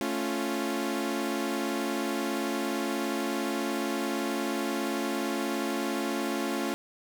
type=chord; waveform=sawtooth; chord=A augmented; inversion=none; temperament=equal; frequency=220 / 277.2 / 349.2 Hz; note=A3 / C#4 / E#4; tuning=0 / 0 / 0 cents; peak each=-30 / -28 / -29 dBFS; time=0.01-6.74 s; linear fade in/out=0 ms; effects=none